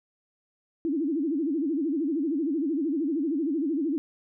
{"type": "tone with vibrato", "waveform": "sine", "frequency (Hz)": 302.1, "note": "D4", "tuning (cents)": 49, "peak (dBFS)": -24, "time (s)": [0.85, 3.98], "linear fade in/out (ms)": 0, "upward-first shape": "sine", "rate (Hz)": 13, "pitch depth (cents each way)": 210, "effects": []}